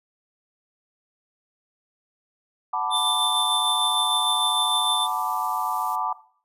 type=chord; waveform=sine; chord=B minor seventh; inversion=second; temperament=equal; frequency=740 / 880 / 987.8 / 1174.7 Hz; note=F#5 / A5 / B5 / D6; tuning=0 / 0 / 0 / 0 cents; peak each=-30 / -28 / -29 / -28 dBFS; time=2.73-6.13 s; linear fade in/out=5 ms
type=tone with tremolo; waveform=square; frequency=3549 Hz; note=A7; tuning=14 cents sharp; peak=-21 dBFS; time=2.9-5.08 s; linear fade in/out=50 ms; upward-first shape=sine; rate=6.6 Hz; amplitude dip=30%
type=noise; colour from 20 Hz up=violet; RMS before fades=-39 dBFS; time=2.95-5.96 s; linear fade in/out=10 ms
effects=noise-tail reverb RT60 0.5 s tail -17 dB re dry + resampled to 32000 Hz